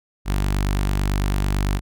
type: tone with notch filter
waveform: sawtooth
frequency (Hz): 49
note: G1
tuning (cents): 0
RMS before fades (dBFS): -21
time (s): 0.25-1.81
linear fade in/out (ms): 50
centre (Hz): 500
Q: 1.7
effects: none